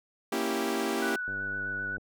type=chord; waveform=sawtooth; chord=A# diminished seventh; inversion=none; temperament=equal; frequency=233.1 / 277.2 / 329.6 / 392 Hz; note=A#3 / C#4 / E4 / G4; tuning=0 / 0 / 0 / 0 cents; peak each=-30 / -31 / -30 / -28 dBFS; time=0.32-1.16 s; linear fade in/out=5 ms
type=tone with vibrato; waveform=sine; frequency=1480 Hz; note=F#6; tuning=in tune; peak=-31 dBFS; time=1.02-1.97 s; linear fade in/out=5 ms; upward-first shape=square; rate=7.8 Hz; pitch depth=11 cents each way
type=click train; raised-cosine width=2 ms; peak=-32 dBFS; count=70; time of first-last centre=1.28-1.981 s; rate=98.4 Hz
effects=none